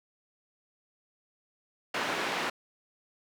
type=band-pass noise; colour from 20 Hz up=white; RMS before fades=-32 dBFS; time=1.94-2.5 s; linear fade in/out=5 ms; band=210 to 2200 Hz; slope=12 dB/octave; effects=none